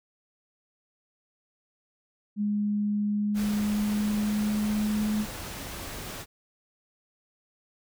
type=tone with pitch glide; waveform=sine; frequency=207.2 to 212.4 Hz; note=G#3 to G#3; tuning=-4 to +39 cents; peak=-24 dBFS; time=2.36-5.26 s; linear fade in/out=50 ms; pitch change=+43 cents; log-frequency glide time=3.09-5.14 s
type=noise; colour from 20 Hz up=pink; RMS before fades=-38 dBFS; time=3.34-6.26 s; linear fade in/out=50 ms
effects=none